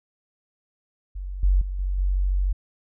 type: tone with level steps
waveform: sine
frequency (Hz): 46.76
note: F#1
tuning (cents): +19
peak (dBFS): -29 / -15 / -26 / -22 / -19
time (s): 1.15-2.53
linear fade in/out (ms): 10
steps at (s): 1.43 / 1.61 / 1.79 / 1.98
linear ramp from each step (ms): 5
effects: none